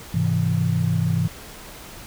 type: chord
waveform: sine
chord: Ab augmented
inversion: none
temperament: equal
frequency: 103.83 / 130.81 / 164.81 Hz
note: Ab2 / C3 / E3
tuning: 0 / 0 / 0 cents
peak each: -23 / -24 / -21 dBFS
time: 0.14-1.28 s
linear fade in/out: 5 ms
effects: pink hiss -40 dBFS RMS until 2.06 s